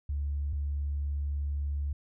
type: tone pair in turn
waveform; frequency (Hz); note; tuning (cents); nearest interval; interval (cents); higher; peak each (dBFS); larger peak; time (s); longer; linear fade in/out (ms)
sine; 71.8 / 71.8; D2 / D2; -39 / -39; unison; 0; neither; -28; neither; 0.09-0.53 / 0.53-1.93; second; 5
effects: tanh soft clip ceiling -24 dBFS